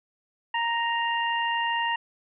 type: harmonic tone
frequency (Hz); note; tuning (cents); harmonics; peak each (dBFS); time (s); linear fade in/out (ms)
932.3; A#5; 0; 1 / 2 / 3; -26 / -29 / -31; 0.54-1.96; 5
effects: none